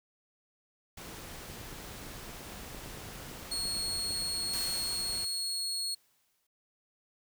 pink noise, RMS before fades -45 dBFS, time 0.97-5.25 s, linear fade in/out 5 ms
click train, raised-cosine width 2 ms, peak -35 dBFS, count 25, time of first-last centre 1.5-4.221 s, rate 8.82 Hz
30% pulse tone, 4319 Hz, C#8, 46 cents flat, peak -29 dBFS, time 3.51-5.95 s, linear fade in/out 10 ms
white noise with exponential decay, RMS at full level -38 dBFS, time 4.53-6.47 s, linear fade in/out 5 ms, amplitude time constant 420 ms
effects none

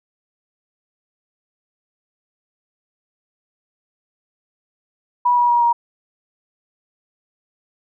sine tone with pitch steps, 975 / 964.9 / 954.9 / 945.1 Hz, B5 / B5 / A#5 / A#5, -23 / -41 / +41 / +24 cents, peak -12 dBFS, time 5.25-5.73 s, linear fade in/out 10 ms, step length 120 ms, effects none

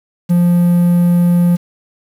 triangle tone with quantisation, 174.61 Hz, F3, in tune, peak -6 dBFS, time 0.29-1.57 s, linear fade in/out 20 ms, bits 6, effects none

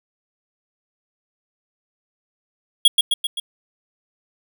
square tone with echo, 3319 Hz, G#7, 2 cents flat, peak -8 dBFS, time 2.85-2.88 s, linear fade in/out 5 ms, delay 130 ms, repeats 4, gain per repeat -4 dB, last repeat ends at 3.4 s, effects none

